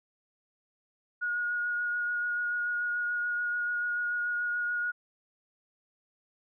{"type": "tone with vibrato", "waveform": "sine", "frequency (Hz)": 1443, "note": "F#6", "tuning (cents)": -44, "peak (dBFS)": -28, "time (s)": [1.21, 4.92], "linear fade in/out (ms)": 20, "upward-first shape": "sine", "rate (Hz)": 6.9, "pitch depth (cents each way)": 13, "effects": []}